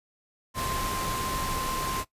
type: tone in noise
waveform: sine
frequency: 1046.5 Hz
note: C6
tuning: in tune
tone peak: -32 dBFS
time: 0.54-2.05 s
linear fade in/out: 50 ms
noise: pink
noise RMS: -32 dBFS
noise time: 0.54-2.05 s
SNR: -3 dB
effects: noise-tail reverb RT60 0.1 s tail -17 dB re dry + resampled to 32000 Hz